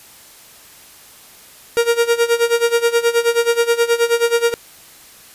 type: tone with tremolo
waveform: 45% pulse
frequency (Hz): 468.6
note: A#4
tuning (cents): +9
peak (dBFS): -10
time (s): 1.77-4.54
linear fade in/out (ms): 0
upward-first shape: sine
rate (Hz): 9.4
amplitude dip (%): 85
effects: white hiss -43 dBFS RMS until 5.34 s + resampled to 32000 Hz